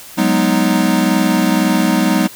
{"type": "chord", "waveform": "square", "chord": "G# minor seventh", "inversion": "third", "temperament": "equal with one note detuned", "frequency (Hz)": [185.64, 207.7, 246.9, 311.1], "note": ["F#3", "G#3", "B3", "D#4"], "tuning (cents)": [6, 0, 0, 0], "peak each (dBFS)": -18, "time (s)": [0.17, 2.28], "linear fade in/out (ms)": 20, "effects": ["white hiss -36 dBFS RMS until 2.35 s"]}